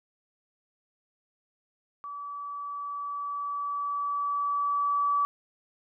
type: tone with level ramp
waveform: sine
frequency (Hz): 1149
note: D6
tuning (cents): -38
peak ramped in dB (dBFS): -36 to -22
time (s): 2.04-5.25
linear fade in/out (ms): 0
effects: none